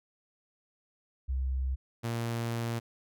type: tone pair in turn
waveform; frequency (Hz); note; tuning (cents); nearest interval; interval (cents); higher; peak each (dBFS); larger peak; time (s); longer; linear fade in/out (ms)
sine / sawtooth; 65.41 / 116.55; C2 / A#2; 0 / 0; minor seventh; 1000; second; -28 / -27; second; 1.28-1.76 / 2.03-2.8; second; 20
effects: none